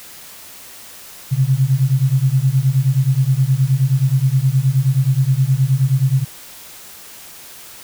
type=beating tone pair; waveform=sine; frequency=128.2 / 137.7 Hz; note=C3 / C#3; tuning=-35 / -11 cents; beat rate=9.5 Hz; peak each=-15 dBFS; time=1.31-6.25 s; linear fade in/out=20 ms; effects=white hiss -38 dBFS RMS until 7.83 s

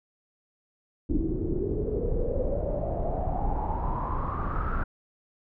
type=noise with low-pass filter sweep; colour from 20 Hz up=brown; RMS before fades=-28 dBFS; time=1.09-4.84 s; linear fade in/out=10 ms; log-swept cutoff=310 to 1400 Hz; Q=8.5; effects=none

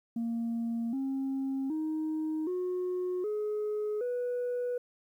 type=tone with pitch steps; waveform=sine; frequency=231.6 / 269.1 / 312.7 / 363.4 / 422.3 / 490.7 Hz; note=A#3 / C4 / D#4 / F#4 / G#4 / B4; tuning=-11 / +49 / +9 / -31 / +29 / -11 cents; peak=-28 dBFS; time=0.16-4.78 s; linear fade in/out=5 ms; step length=770 ms; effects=tanh soft clip ceiling -28 dBFS + 11-bit

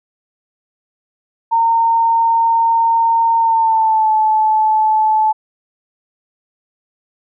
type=tone with pitch glide; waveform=sine; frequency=916 to 867.6 Hz; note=A#5 to A5; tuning=-31 to -25 cents; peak=-10 dBFS; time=1.51-5.33 s; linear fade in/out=20 ms; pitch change=-94 cents; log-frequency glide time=3.38-4.11 s; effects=none

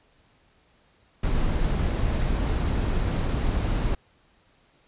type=noise; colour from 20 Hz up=brown; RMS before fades=-24 dBFS; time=1.23-3.95 s; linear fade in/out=5 ms; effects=pink hiss -62 dBFS RMS until 4.87 s + resampled to 8000 Hz

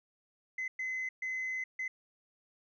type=tone bursts at uneven times; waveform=sine; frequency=2041 Hz; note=C7; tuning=44 cents flat; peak=-32 dBFS; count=4; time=0.58-0.68 / 0.79-1.09 / 1.22-1.64 / 1.79-1.88 s; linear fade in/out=5 ms; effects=tanh soft clip ceiling -31 dBFS

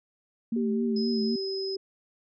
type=tone with vibrato; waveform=sine; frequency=226.3 Hz; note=A3; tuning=49 cents sharp; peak=-25 dBFS; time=0.52-1.36 s; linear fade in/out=5 ms; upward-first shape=triangle; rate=3.9 Hz; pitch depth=82 cents each way
type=tone with pitch glide; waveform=sine; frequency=390.3 to 386.5 Hz; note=G4 to G4; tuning=-8 to -24 cents; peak=-30 dBFS; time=0.56-1.77 s; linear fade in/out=5 ms; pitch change=-16 cents; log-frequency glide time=0.9-1.61 s
type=tone; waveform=sine; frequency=5090 Hz; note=D#8; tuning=39 cents sharp; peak=-34 dBFS; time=0.96-1.76 s; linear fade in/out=5 ms
effects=none

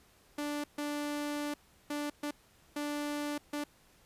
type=tone bursts at uneven times; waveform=sawtooth; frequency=293.3 Hz; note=D4; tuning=2 cents flat; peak=-30 dBFS; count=6; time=0.38-0.64 / 0.78-1.54 / 1.9-2.1 / 2.23-2.31 / 2.76-3.38 / 3.53-3.64 s; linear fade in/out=5 ms; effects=pink hiss -64 dBFS RMS until 4.05 s + resampled to 32000 Hz

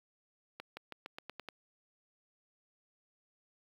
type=accelerating click train; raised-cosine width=0.3 ms; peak=-27 dBFS; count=8; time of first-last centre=0.6-1.487 s; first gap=170 ms; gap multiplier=0.9; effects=high-pass 200 Hz 12 dB/octave + 9-bit

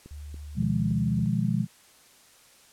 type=click train; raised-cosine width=3 ms; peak=-32 dBFS; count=5; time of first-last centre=0.06-1.193 s; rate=3.53 Hz
type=tone with pitch glide; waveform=sine; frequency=73.7 to 74.26 Hz; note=D2 to D2; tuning=+7 to +20 cents; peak=-37 dBFS; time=0.11-1.26 s; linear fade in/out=0 ms; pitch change=+13 cents; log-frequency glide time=0.23-0.97 s
type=chord; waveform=sine; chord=F half-diminished seventh; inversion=second; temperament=equal; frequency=123.47 / 155.56 / 174.61 / 207.7 Hz; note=Cb3 / Eb3 / F3 / Ab3; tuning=0 / 0 / 0 / 0 cents; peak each=-28 / -30 / -28 / -28 dBFS; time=0.55-1.67 s; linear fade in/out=50 ms
effects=white hiss -56 dBFS RMS until 2.72 s + low-pass 11000 Hz 12 dB/octave

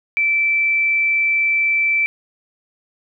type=tone; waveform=sine; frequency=2328 Hz; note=D7; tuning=16 cents flat; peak=-14 dBFS; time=0.17-2.06 s; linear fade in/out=0 ms; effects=none

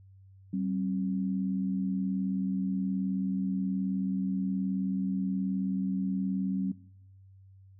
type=tone pair together; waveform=sine; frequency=190.3 / 269.1 Hz; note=F#3 / C4; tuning=+49 / +49 cents; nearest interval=tritone; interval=600 cents; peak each=-29 / -34 dBFS; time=0.53-6.72 s; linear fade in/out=5 ms; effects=noise-tail reverb RT60 0.9 s tail -22 dB re dry + added 96 Hz sine -52 dBFS peak until 7.79 s

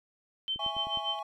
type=tone with tremolo; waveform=sine; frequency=3095 Hz; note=G7; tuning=23 cents flat; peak=-28 dBFS; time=0.48-1.19 s; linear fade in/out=0 ms; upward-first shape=sine; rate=6.9 Hz; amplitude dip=90%
type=click train; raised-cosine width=3 ms; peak=-34 dBFS; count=5; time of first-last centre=0.56-0.973 s; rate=9.68 Hz
type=chord; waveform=triangle; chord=C# minor; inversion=first; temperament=equal; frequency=659.3 / 830.6 / 1108.7 Hz; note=E5 / G#5 / C#6; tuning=0 / 0 / 0 cents; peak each=-40 / -35 / -38 dBFS; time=0.59-1.23 s; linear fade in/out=5 ms
effects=none

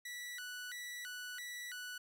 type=tone with vibrato; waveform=sawtooth; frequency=1700 Hz; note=G#6; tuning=40 cents sharp; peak=-40 dBFS; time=0.05-1.98 s; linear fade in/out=5 ms; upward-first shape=square; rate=1.5 Hz; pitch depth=240 cents each way; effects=none

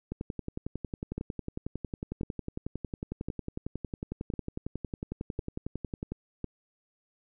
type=two click trains; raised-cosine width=3 ms; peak=-21 / -20 dBFS; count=67 / 6; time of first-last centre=0.12-6.12 / 1.18-6.443 s; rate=11 / 0.95 Hz; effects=none

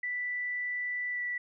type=tone with pitch glide; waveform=sine; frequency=1975 to 1960.2 Hz; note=B6 to B6; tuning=0 to -13 cents; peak=-31 dBFS; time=0.03-1.38 s; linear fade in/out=5 ms; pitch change=-13 cents; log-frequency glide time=1.11-1.21 s; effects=none

